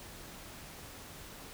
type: silence
effects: pink hiss -49 dBFS RMS until 1.53 s